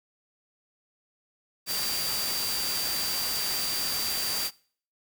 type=tone in noise; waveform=sine; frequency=4699 Hz; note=D8; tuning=in tune; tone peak=-31 dBFS; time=1.66-4.51 s; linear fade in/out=50 ms; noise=white; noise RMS=-31 dBFS; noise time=1.66-4.51 s; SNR=-3 dB; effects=noise-tail reverb RT60 0.5 s tail -23 dB re dry